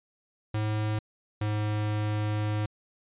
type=tone pair in turn; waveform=square; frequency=107.2 / 105.79 Hz; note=A2 / G#2; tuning=-45 / +32 cents; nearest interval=unison; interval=23 cents; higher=first; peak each=-27 dBFS; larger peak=neither; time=0.54-0.99 / 1.41-2.66 s; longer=second; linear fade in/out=5 ms; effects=resampled to 8000 Hz